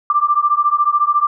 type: beating tone pair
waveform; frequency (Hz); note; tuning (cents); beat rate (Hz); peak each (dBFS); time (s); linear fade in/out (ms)
sine; 1174.7 / 1188.7; D6 / D6; 0 / +21; 14; -15; 0.1-1.27; 2
effects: none